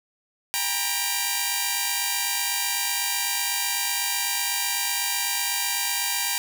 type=tone cluster; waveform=5% pulse; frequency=798 / 922 / 970 / 2346 Hz; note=G5 / A#5 / B5 / D7; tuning=+31 / -19 / -31 / -2 cents; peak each=-18 dBFS; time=0.54-6.38 s; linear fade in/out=0 ms; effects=none